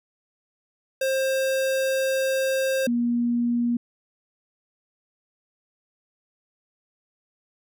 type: tone pair in turn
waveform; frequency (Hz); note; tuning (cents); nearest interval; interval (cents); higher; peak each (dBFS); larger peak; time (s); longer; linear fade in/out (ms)
square / sine; 531 / 238.5; C5 / A#3; +25 / +40; octave + major second; 1385; first; -22 / -20; second; 1.01-2.87 / 2.87-3.77; first; 5
effects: none